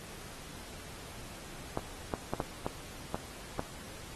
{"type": "clicks", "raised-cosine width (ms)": 1, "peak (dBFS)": -18, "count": 7, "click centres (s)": [1.774, 2.138, 2.336, 2.402, 2.665, 3.145, 3.594], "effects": ["pink hiss -48 dBFS RMS until 4.15 s", "AAC 32 kbps"]}